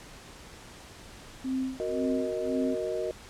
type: tone with tremolo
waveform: sine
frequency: 261.6 Hz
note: C4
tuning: in tune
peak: -26 dBFS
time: 1.44-2.75 s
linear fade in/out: 10 ms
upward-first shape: sine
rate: 1.9 Hz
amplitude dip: 100%
type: chord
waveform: sine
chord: D# minor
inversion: first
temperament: equal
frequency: 370 / 466.2 / 622.3 Hz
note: F#4 / A#4 / D#5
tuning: 0 / 0 / 0 cents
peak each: -33 dBFS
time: 1.8-3.11 s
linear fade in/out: 0 ms
effects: pink hiss -48 dBFS RMS until 3.29 s + low-pass 9000 Hz 12 dB/octave